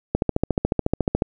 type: click train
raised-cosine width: 2 ms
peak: -5 dBFS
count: 16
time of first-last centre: 0.15-1.221 s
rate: 14 Hz
effects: none